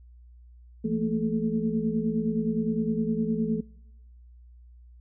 sine tone cluster, 168.2 / 219.7 / 229.4 / 431.5 Hz, E3 / A3 / A#3 / A4, +35 / -2 / -28 / -34 cents, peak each -32 / -28 / -29 / -33 dBFS, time 0.84-3.61 s, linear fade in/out 10 ms, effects noise-tail reverb RT60 0.9 s tail -24 dB re dry + added 60 Hz sine -48 dBFS peak until 5 s

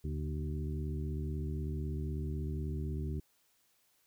harmonic tone with a mistuned harmonic, 76.1 Hz, D#2, 38 cents flat, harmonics 1 / 2 / 3 / 4 / 5, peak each -36 / -39 / -45 / -47 / -47 dBFS, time 0.04-3.2 s, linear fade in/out 5 ms, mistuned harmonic 2, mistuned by -71 cents, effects white hiss -72 dBFS RMS until 4.06 s

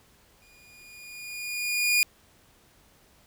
sawtooth tone with exponential growth, 2438 Hz, D#7, 36 cents flat, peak -15 dBFS, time 0.42-2.03 s, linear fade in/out 0 ms, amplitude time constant 350 ms, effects pink hiss -60 dBFS RMS until 3.26 s

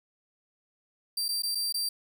sawtooth tone with dropouts, 4700 Hz, D8, 1 cent sharp, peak -25 dBFS, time 1.17-1.89 s, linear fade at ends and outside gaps 5 ms, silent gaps 1.283-1.288 / 1.422-1.433 / 1.549-1.553 / 1.725-1.742 s, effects none

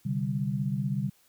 sine chord, C suspended second, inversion none, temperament equal, 130.81 / 146.83 / 196 Hz, C3 / D3 / G3, 0 / 0 / 0 cents, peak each -31 dBFS, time 0.05-1.1 s, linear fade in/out 10 ms, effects white hiss -64 dBFS RMS until 1.28 s

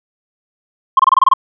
sine tone bursts, 1064 Hz, C6, 29 cents sharp, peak -3 dBFS, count 8, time 0.97-1.337 s, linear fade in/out 5 ms, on 24 ms, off 25 ms, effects tanh soft clip ceiling -2 dBFS

